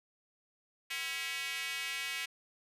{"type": "tone with high-pass filter", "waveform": "square", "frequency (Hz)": 149.9, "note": "D3", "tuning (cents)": 36, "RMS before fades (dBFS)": -38, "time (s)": [0.9, 2.26], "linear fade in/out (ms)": 10, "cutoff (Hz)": 2300, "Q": 2.6, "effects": ["resampled to 32000 Hz"]}